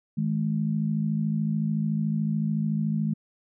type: tone pair together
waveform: sine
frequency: 158.87 / 212.6 Hz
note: D#3 / G#3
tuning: +36 / +41 cents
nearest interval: perfect fourth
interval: 505 cents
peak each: -26 dBFS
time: 0.17-3.14 s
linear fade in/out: 10 ms
effects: none